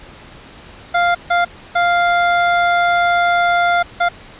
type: tone bursts at uneven times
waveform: 25% pulse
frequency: 698 Hz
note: F5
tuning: 1 cent flat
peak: -8 dBFS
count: 4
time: 0.94-1.15 / 1.3-1.45 / 1.75-3.83 / 4-4.09 s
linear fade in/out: 10 ms
effects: pink hiss -39 dBFS RMS until 4.39 s + resampled to 8000 Hz